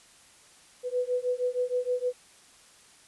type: beating tone pair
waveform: sine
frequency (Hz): 493.9 / 500.3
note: B4 / B4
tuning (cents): 0 / +22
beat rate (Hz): 6.4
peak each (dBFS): -29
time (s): 0.83-2.13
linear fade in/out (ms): 50
effects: white hiss -56 dBFS RMS until 3.07 s + resampled to 24000 Hz